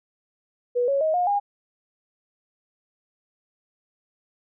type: tone with pitch steps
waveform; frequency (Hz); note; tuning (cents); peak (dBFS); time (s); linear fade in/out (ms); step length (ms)
sine; 488.2 / 554.4 / 629.5 / 714.8 / 811.6; B4 / C#5 / D#5 / F5 / G#5; -20 / 0 / +20 / +40 / -40; -19; 0.75-1.4; 20; 130
effects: none